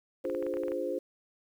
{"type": "chord", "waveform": "sine", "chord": "D half-diminished seventh", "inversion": "none", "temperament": "equal", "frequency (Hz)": [293.7, 349.2, 415.3, 523.3], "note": ["D4", "F4", "Ab4", "C5"], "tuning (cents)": [0, 0, 0, 0], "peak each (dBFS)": [-39, -36, -38, -33], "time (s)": [0.24, 0.99], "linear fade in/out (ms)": 10}
{"type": "clicks", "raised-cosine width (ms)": 0.5, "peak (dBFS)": -30, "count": 10, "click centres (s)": [0.252, 0.299, 0.349, 0.426, 0.466, 0.539, 0.57, 0.635, 0.682, 0.719]}
{"effects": ["10-bit"]}